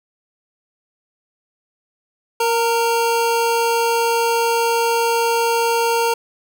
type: tone pair together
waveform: square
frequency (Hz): 466.2 / 919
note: A#4 / A#5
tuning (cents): 0 / -25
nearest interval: octave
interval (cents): 1175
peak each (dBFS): -19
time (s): 2.4-6.14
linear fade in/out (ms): 5
effects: none